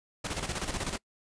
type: noise with tremolo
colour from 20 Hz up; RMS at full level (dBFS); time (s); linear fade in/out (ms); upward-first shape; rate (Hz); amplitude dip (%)
pink; -32; 0.24-0.98; 10; square; 16; 60
effects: noise-tail reverb RT60 0.1 s tail -25 dB re dry + resampled to 22050 Hz